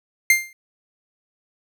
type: tone with exponential decay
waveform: 45% pulse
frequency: 2100 Hz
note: C7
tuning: 6 cents sharp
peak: -9 dBFS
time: 0.3-0.53 s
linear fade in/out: 2 ms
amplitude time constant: 49 ms
effects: none